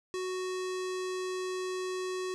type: tone with low-pass filter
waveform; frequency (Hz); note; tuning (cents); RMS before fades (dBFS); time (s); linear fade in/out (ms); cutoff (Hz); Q
square; 370; F#4; 0; -35; 0.14-2.34; 0; 7400; 1.4
effects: none